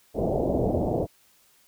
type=low-pass noise; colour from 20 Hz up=white; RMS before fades=-25 dBFS; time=0.14-1.07 s; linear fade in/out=50 ms; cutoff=690 Hz; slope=48 dB/octave; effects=white hiss -61 dBFS RMS until 1.67 s